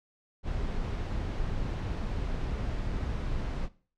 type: noise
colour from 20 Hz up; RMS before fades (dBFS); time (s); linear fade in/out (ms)
brown; -32; 0.43-3.69; 50
effects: noise-tail reverb RT60 0.4 s tail -18 dB re dry + low-pass 5000 Hz 12 dB/octave